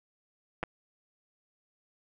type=clicks; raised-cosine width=0.5 ms; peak=-17 / -19 dBFS; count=2; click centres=0.63 / 0.636 s; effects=none